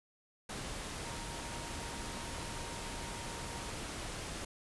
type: tone in noise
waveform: sine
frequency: 932.3 Hz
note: A#5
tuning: in tune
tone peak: -50 dBFS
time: 1.04-3.7 s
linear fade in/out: 5 ms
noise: pink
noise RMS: -42 dBFS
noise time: 0.49-4.45 s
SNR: -11 dB
effects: resampled to 24000 Hz